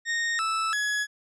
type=tone with pitch steps; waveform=40% pulse; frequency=1852 / 1315 / 1685 Hz; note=A#6 / E6 / G#6; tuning=-12 / -5 / +25 cents; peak=-24 dBFS; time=0.05-1.07 s; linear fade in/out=50 ms; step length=340 ms; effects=resampled to 22050 Hz